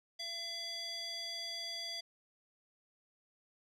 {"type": "tone with band-pass filter", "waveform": "square", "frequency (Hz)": 677, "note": "E5", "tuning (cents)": 46, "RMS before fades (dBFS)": -42, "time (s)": [0.19, 2.01], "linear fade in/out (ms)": 10, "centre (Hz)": 4200, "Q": 9.2, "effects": []}